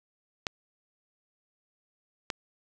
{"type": "clicks", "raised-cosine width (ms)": 0.2, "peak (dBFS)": [-12, -13], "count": 2, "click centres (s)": [0.468, 2.302], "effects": []}